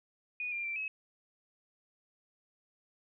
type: tone with pitch steps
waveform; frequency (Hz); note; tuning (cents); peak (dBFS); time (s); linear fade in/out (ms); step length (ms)
sine; 2467 / 2390 / 2349 / 2567; D#7 / D7 / D7 / E7; -15 / +30 / 0 / -47; -34; 0.4-0.88; 2; 120
effects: none